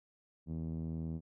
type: tone with low-pass filter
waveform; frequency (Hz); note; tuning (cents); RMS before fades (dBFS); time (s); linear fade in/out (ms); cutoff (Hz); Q
5% pulse; 80.9; E2; -32; -39; 0.46-1.21; 50; 190; 1.7
effects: none